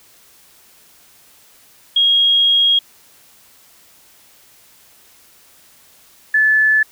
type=tone pair in turn; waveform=sine; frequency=3275 / 1734.9 Hz; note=G#7 / A6; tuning=-25 / -25 cents; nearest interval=major seventh; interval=1100 cents; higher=first; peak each=-10 dBFS; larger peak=neither; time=1.96-2.79 / 6.34-6.83 s; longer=first; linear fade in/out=5 ms; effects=white hiss -49 dBFS RMS until 6.91 s